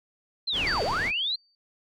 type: linear two-way sweep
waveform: sine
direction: down then up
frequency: 4234 to 390.1 to 4234 Hz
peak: -25 dBFS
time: 0.47-1.36 s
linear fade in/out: 10 ms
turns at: 0.83 s
type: low-pass noise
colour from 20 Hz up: pink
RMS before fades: -34 dBFS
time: 0.52-1.12 s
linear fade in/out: 50 ms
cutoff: 4600 Hz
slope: 12 dB/octave
type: tone with exponential decay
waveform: sine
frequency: 4600 Hz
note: D8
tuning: 37 cents flat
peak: -27 dBFS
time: 0.67-1.55 s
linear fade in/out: 1 ms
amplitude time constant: 190 ms
effects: none